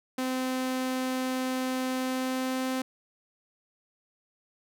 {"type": "tone with pitch glide", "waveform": "sawtooth", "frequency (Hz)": [257.8, 259.6], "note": ["C4", "C4"], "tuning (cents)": [-26, -13], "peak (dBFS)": -24, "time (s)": [0.18, 2.82], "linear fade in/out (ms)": 5, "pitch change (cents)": 13, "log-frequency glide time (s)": [1.96, 2.7], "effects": []}